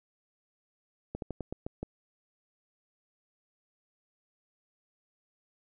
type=slowing click train; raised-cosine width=2 ms; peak=-22 dBFS; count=7; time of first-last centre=1.15-1.83 s; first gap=72 ms; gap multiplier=1.18; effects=none